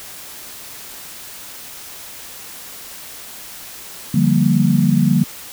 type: chord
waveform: sine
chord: G minor seventh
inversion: second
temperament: equal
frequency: 146.83 / 174.61 / 196 / 233.1 Hz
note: D3 / F3 / G3 / Bb3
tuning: 0 / 0 / 0 / 0 cents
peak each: -17 dBFS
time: 4.14-5.24 s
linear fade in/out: 5 ms
effects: white hiss -35 dBFS RMS until 5.52 s